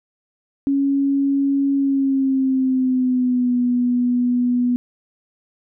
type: tone with pitch glide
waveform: sine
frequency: 277.2 to 245.5 Hz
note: C#4 to B3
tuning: 0 to -10 cents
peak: -15 dBFS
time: 0.67-4.76 s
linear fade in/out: 0 ms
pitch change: -210 cents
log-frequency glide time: 1.75-3.56 s
effects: none